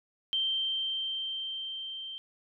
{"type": "tone with level ramp", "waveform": "sine", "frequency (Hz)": 3136, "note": "G7", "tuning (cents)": 0, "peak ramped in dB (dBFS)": [-26, -38], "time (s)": [0.33, 2.18], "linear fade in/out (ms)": 0, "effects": []}